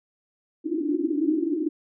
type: band-pass noise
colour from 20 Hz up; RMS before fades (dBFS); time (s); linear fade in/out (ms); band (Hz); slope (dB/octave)
white; -25; 0.64-1.69; 10; 290 to 340; 96
effects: none